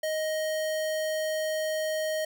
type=tone; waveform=square; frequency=625 Hz; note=D#5; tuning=8 cents sharp; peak=-28 dBFS; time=0.03-2.25 s; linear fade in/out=5 ms; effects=none